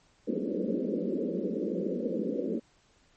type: band-pass noise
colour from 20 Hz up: pink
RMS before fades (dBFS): -31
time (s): 0.27-2.6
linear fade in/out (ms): 20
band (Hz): 180 to 550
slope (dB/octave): 96
effects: pink hiss -65 dBFS RMS until 3.16 s + MP3 32 kbps